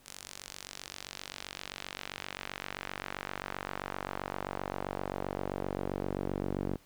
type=tone with band-pass filter sweep; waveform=sawtooth; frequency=47.64 Hz; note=G1; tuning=49 cents flat; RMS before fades=-39 dBFS; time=0.05-6.77 s; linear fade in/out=20 ms; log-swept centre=7800 to 310 Hz; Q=0.99; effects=pink hiss -62 dBFS RMS until 6.85 s